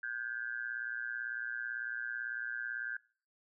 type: tone with amplitude modulation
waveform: sine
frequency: 1571 Hz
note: G6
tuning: 3 cents sharp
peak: -32 dBFS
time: 0.03-2.97 s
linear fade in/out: 5 ms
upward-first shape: sine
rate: 118 Hz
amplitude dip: 95%
effects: noise-tail reverb RT60 0.4 s tail -22 dB re dry